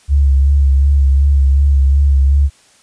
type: tone with vibrato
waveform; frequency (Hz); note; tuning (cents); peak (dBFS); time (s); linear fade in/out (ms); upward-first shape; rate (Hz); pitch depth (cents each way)
sine; 69.3; C#2; 0; -7; 0.08-2.5; 50; sine; 2.7; 40
effects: white hiss -49 dBFS RMS until 2.82 s + resampled to 22050 Hz